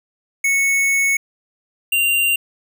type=tone pair in turn; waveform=square; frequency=2208 / 2777 Hz; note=C#7 / F7; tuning=-7 / -10 cents; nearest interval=major third; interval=397 cents; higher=second; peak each=-15 dBFS; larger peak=neither; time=0.44-1.17 / 1.92-2.36 s; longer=first; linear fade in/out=5 ms; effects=none